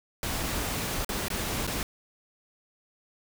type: noise with dropouts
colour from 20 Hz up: pink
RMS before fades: -31 dBFS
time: 0.23-1.83 s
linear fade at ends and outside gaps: 1 ms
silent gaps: 1.047-1.091 / 1.283-1.302 / 1.668-1.675 s
effects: none